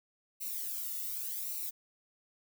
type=noise with flanger; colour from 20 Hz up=violet; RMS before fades=-38 dBFS; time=0.4-1.71 s; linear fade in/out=20 ms; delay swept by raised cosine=0.59 to 1.27 ms; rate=0.88 Hz; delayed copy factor=-0.75; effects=none